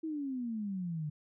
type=exponential sweep; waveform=sine; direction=down; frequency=326.9 to 146.83 Hz; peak=-34 dBFS; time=0.03-1.1 s; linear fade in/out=10 ms; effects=none